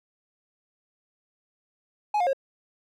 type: tone with pitch steps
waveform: triangle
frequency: 839 / 712 / 540 Hz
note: G#5 / F5 / C#5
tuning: +17 / +33 / -45 cents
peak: -19 dBFS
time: 2.14-2.332 s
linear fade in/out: 5 ms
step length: 64 ms
effects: none